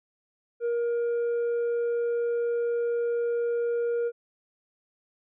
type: tone with tanh clipping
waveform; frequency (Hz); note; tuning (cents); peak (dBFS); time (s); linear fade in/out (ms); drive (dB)
sine; 472.1; A#4; +22; -25; 0.6-4.12; 50; 3
effects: none